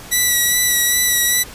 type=tone with vibrato; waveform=5% pulse; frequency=1952 Hz; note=B6; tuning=21 cents flat; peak=-3 dBFS; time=0.11-1.44 s; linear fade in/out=20 ms; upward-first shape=sine; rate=2.5 Hz; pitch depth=23 cents each way; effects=pink hiss -36 dBFS RMS until 1.54 s + resampled to 32000 Hz